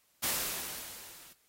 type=noise with level ramp; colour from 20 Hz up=white; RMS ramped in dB=-30 to -55 dBFS; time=0.22-1.34 s; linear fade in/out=20 ms; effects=white hiss -70 dBFS RMS until 1.48 s + AAC 48 kbps